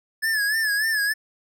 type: tone with vibrato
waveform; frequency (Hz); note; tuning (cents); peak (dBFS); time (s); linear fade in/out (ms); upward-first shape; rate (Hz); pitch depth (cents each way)
square; 1721; A6; -39; -21; 0.22-1.14; 20; sine; 3.4; 85
effects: none